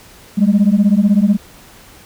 sine beating tone pair, 196 / 212 Hz, G3 / G#3, 0 / +36 cents, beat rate 16 Hz, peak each -10 dBFS, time 0.37-1.37 s, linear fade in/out 20 ms, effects tanh soft clip ceiling -5 dBFS + pink hiss -42 dBFS RMS until 2.05 s

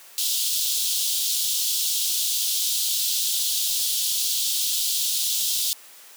pink high-pass noise, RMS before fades -24 dBFS, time 0.18-5.73 s, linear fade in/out 0 ms, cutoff 3200 Hz, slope 48 dB/octave, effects white hiss -47 dBFS RMS until 6.16 s + high-pass 400 Hz 12 dB/octave

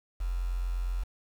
sine tone with quantisation, 44.18 Hz, F1, 21 cents sharp, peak -28 dBFS, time 0.2-1.04 s, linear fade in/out 10 ms, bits 8, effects none

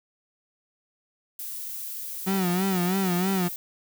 violet noise, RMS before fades -35 dBFS, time 1.39-3.56 s, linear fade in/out 2 ms
35% pulse tone with vibrato, 185 Hz, F#3, in tune, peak -21 dBFS, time 2.26-3.49 s, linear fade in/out 20 ms, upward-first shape sine, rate 3.1 Hz, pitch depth 96 cents each way
effects none

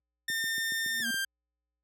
sawtooth tone with pitch glide, 1810 to 1584.8 Hz, A6 to G6, +48 to +18 cents, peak -26 dBFS, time 0.28-1.25 s, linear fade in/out 5 ms, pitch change -230 cents, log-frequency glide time 1.01-1.06 s
click train, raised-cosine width 3 ms, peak -33 dBFS, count 7, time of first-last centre 0.3-1.143 s, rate 7.12 Hz
triangle tone with exponential growth, 233.1 Hz, A#3, in tune, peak -31 dBFS, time 0.78-1.11 s, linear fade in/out 5 ms, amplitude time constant 71 ms
effects added 60 Hz sine -70 dBFS peak until 1.83 s + high-pass 150 Hz 12 dB/octave

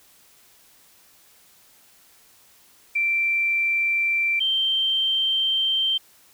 sine tone pair in turn, 2349 / 3136 Hz, D7 / G7, 0 / 0 cents, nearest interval perfect fourth, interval 500 cents, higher second, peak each -19 dBFS, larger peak neither, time 2.95-4.4 / 4.4-5.98 s, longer second, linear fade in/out 10 ms, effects white hiss -55 dBFS RMS until 6.33 s

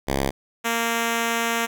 5% pulse tone pair in turn, 68.1 / 231.2 Hz, C#2 / A#3, -30 / -14 cents, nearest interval octave + major sixth, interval 2116 cents, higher second, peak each -10 dBFS, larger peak neither, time 0.07-0.31 / 0.64-1.67 s, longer second, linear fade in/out 20 ms, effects none

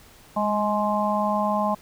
harmonic tone with a mistuned harmonic, 210 Hz, G#3, 19 cents sharp, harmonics 1 / 3 / 4 / 5, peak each -26 / -26 / -26 / -26 dBFS, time 0.36-1.75 s, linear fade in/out 10 ms, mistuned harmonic 1, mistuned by -25 cents, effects pink hiss -51 dBFS RMS until 1.81 s

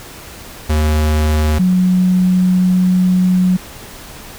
square / sine tone pair in turn, 76.7 / 183.16 Hz, D#2 / F#3, -24 / -17 cents, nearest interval octave + minor third, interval 1507 cents, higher second, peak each -12 / -9 dBFS, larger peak second, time 0.69-1.59 / 1.59-3.57 s, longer second, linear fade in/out 10 ms, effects pink hiss -34 dBFS RMS until 4.38 s

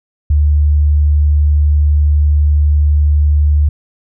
sine tone, 74 Hz, D2, 14 cents sharp, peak -7 dBFS, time 0.3-3.69 s, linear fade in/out 5 ms, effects none

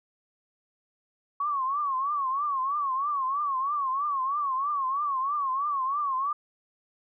sine tone with vibrato, 1111 Hz, C#6, 4 cents sharp, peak -25 dBFS, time 1.4-6.33 s, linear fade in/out 5 ms, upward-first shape triangle, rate 3.1 Hz, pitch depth 150 cents each way, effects none

